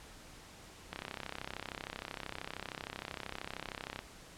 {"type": "click train", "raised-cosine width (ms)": 0.3, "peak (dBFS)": -23, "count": 102, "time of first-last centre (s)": [0.93, 3.991], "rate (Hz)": 33, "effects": ["pink hiss -54 dBFS RMS until 4.37 s", "low-pass 10000 Hz 12 dB/octave"]}